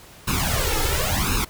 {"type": "noise with flanger", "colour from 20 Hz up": "pink", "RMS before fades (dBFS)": -22, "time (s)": [0.27, 1.45], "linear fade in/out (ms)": 10, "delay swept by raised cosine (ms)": [0.75, 2.35], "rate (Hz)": 0.94, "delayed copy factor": 1, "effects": ["pink hiss -46 dBFS RMS until 1.49 s"]}